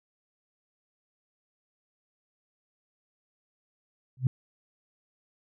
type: tone with exponential growth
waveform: sine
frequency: 128.5 Hz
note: C3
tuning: 31 cents flat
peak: -16 dBFS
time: 4.17-4.27 s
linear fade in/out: 2 ms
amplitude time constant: 20 ms
effects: none